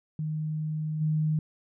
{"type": "tone with level steps", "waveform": "sine", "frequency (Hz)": 154.8, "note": "D#3", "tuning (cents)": -9, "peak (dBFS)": [-28, -23], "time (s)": [0.19, 1.39], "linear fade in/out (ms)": 2, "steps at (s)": 1, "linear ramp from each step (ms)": 20, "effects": []}